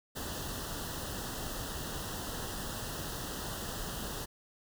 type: band-stop noise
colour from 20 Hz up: pink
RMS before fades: -39 dBFS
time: 0.15-4.26 s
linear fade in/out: 20 ms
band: 1900 to 2700 Hz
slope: 96 dB/octave
effects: none